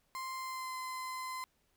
35% pulse tone with pitch glide, 1046 to 1029.8 Hz, C6 to C6, -1 to -28 cents, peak -37 dBFS, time 0.15-1.44 s, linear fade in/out 0 ms, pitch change -27 cents, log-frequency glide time 0.35-0.78 s, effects pink hiss -75 dBFS RMS until 1.76 s

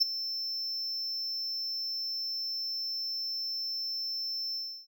triangle tone with ADSR envelope, 5330 Hz, E8, 18 cents sharp, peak -17 dBFS, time 0-4.87 s, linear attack 20 ms, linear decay 14 ms, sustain -14 dB, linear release 320 ms, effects none

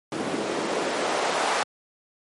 white noise with band-pass filter sweep, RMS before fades -26 dBFS, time 0.12-1.63 s, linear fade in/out 0 ms, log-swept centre 260 to 810 Hz, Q 1.2, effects high-pass 150 Hz 12 dB/octave + MP3 48 kbps

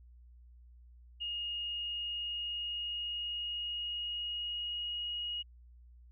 sine tone with pitch glide, 2855 to 2887 Hz, F7 to F#7, +37 to -43 cents, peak -35 dBFS, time 1.2-5.43 s, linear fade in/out 20 ms, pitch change +20 cents, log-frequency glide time 1.53-5.1 s, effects added 60 Hz sine -54 dBFS peak until 6.11 s

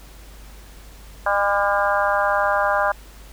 harmonic tone with a mistuned harmonic, 202 Hz, G#3, 48 cents flat, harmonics 3 / 4 / 5 / 6 / 7 / 8, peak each -22 / -23 / -24 / -25 / -25 / -26 dBFS, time 1.26-2.92 s, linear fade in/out 5 ms, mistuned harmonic 6, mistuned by -25 cents, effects added 50 Hz sine -41 dBFS peak until 3.32 s + pink hiss -47 dBFS RMS until 3.32 s

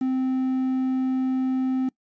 triangle tone with quantisation, 260 Hz, C4, 11 cents flat, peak -19 dBFS, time 0.01-1.89 s, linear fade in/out 5 ms, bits 8, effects noise-tail reverb RT60 0.1 s tail -23 dB re dry + resampled to 16000 Hz

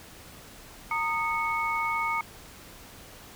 sine tone cluster, 919 / 1237 / 2206 Hz, A#5 / D#6 / C#7, -25 / -10 / -9 cents, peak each -30 dBFS, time 0.91-2.21 s, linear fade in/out 2 ms, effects pink hiss -48 dBFS RMS until 3.35 s

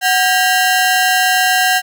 sawtooth ring-modulated tone, 1174.7 Hz, D6, in tune, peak -4 dBFS, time 0.01-1.82 s, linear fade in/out 50 ms, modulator 433 Hz, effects none

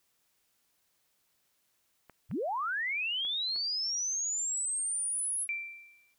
clicks, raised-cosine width 0.5 ms, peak -36 dBFS, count 4, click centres 2.097 / 2.313 / 3.25 / 3.561 s
sine linear sweep, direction up, 61.74 to 10860 Hz, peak -30 dBFS, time 2.29-5.48 s, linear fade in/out 50 ms
sine tone with exponential decay, 2349 Hz, D7, in tune, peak -29 dBFS, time 5.49-6.14 s, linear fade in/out 1 ms, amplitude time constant 140 ms
effects white hiss -74 dBFS RMS until 6.18 s

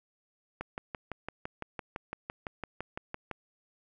click train, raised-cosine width 0.5 ms, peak -21 dBFS, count 17, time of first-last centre 0.61-3.313 s, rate 5.92 Hz, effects none

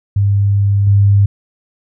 sine tone with level steps, 100.4 Hz, G2, 42 cents sharp, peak -9 / -6 dBFS, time 0.16-1.26 s, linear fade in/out 5 ms, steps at 0.87 s, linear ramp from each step 2 ms, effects none

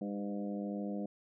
harmonic tone with a mistuned harmonic, 101.5 Hz, G#2, 39 cents flat, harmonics 2 / 3 / 4 / 5 / 6 / 7, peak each -37 / -42 / -49 / -45 / -48 / -51 dBFS, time 0.01-1.06 s, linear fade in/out 5 ms, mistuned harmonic 4, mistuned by -36 cents, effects none

